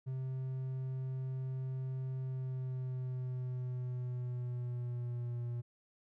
triangle tone with pitch glide, 130.81 to 119.95 Hz, C3 to A#2, 0 to +50 cents, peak -34 dBFS, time 0.06-5.62 s, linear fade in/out 20 ms, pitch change -150 cents, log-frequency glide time 2.2-5.43 s, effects none

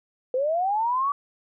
sine linear sweep, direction up, 493.3 to 1154 Hz, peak -21 dBFS, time 0.34-1.12 s, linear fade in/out 2 ms, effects none

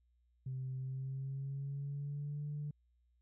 sine tone with pitch glide, 130.5 to 147.33 Hz, C3 to D3, -4 to +6 cents, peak -37 dBFS, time 0.46-2.71 s, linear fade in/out 5 ms, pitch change +210 cents, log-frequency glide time 0.77-2.46 s, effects tanh soft clip ceiling -34 dBFS + added 60 Hz sine -70 dBFS peak until 3.21 s

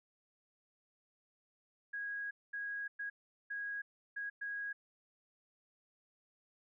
sine tone bursts at uneven times, 1648 Hz, G#6, 14 cents flat, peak -38 dBFS, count 6, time 1.93-2.31 / 2.53-2.88 / 2.99-3.1 / 3.5-3.82 / 4.16-4.3 / 4.41-4.73 s, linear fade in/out 10 ms, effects none

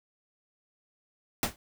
pink noise with exponential decay, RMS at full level -22 dBFS, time 1.43-1.56 s, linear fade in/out 1 ms, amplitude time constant 27 ms, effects none

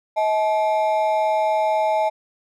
triangle ring-modulated tone, 749 Hz, F#5, 21 cents sharp, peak -12 dBFS, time 0.16-2.1 s, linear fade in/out 20 ms, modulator 112 Hz, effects none

